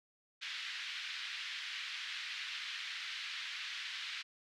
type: band-pass noise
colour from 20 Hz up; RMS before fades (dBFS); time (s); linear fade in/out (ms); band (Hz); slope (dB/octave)
white; -43; 0.41-4.23; 20; 1600 to 3900; 24
effects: none